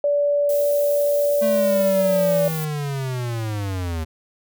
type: tone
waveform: sine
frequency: 578 Hz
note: D5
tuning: 28 cents flat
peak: -16 dBFS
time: 0.04-2.48 s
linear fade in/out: 2 ms
type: noise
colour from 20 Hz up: violet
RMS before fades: -32 dBFS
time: 0.49-2.65 s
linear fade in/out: 5 ms
type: linear sweep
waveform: square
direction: down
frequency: 221 to 77.78 Hz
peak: -24 dBFS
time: 1.41-4.05 s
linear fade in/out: 20 ms
effects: none